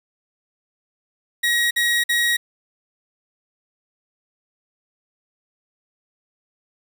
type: tone bursts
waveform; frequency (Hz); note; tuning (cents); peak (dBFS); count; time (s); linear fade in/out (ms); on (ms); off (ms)
30% pulse; 1898; A#6; +31; -14; 3; 1.43-2.37; 10; 280; 50
effects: 8-bit